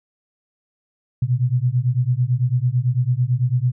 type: beating tone pair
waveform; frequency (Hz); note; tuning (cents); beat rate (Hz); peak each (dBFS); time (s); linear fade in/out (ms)
sine; 120.3 / 129.3; B2 / C3; -45 / -20; 9; -19; 1.22-3.72; 5
effects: none